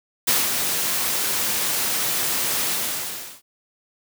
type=noise with ADSR envelope; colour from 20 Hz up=white; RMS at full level=-18 dBFS; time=0.27-3.42 s; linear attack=11 ms; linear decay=200 ms; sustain=-5 dB; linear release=730 ms; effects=high-pass 100 Hz 12 dB/octave